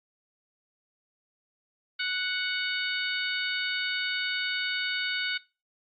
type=harmonic tone; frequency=740 Hz; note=F#5; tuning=in tune; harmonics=2 / 3 / 4 / 5 / 6; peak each=-32 / -34 / -35 / -36 / -37 dBFS; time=1.99-5.38 s; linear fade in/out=10 ms; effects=noise-tail reverb RT60 0.3 s tail -22 dB re dry + Opus 32 kbps